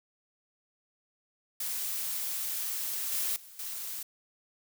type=noise with level steps; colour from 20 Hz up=blue; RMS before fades=-34 / -31 / -51 / -38 dBFS; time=1.6-4.03 s; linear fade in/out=5 ms; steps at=3.12 / 3.36 / 3.59 s; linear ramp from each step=2 ms; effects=none